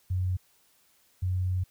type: tone pair in turn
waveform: sine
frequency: 91.9 / 91.9 Hz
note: F#2 / F#2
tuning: -11 / -11 cents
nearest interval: unison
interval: 0 cents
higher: neither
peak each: -25 dBFS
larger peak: neither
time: 0.1-0.37 / 1.22-1.64 s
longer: second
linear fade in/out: 10 ms
effects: white hiss -65 dBFS RMS until 1.7 s